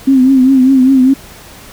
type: tone with vibrato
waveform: sine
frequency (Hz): 262.6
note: C4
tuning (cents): +6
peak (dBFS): -4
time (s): 0.07-1.14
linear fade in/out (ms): 10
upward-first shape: triangle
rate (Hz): 5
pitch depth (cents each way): 77
effects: pink hiss -35 dBFS RMS until 1.72 s